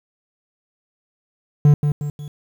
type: tone with echo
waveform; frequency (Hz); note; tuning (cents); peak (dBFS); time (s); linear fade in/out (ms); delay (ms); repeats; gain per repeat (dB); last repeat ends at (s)
triangle; 146.83; D3; 0; -6; 1.65-1.74; 2; 180; 3; -7; 2.28
effects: 8-bit